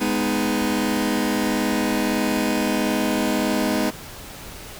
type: chord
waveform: sawtooth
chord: G# minor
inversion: none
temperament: just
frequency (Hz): 207.7 / 249.2 / 311.5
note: G#3 / B3 / D#4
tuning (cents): 0 / +16 / +2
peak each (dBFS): -20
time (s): 0-3.91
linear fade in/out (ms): 20
effects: pink hiss -38 dBFS RMS until 4.79 s